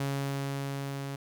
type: tone with level ramp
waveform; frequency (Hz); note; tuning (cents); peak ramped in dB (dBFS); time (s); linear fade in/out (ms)
sawtooth; 138.59; C#3; 0; -25 to -31; 0-1.16; 5
effects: none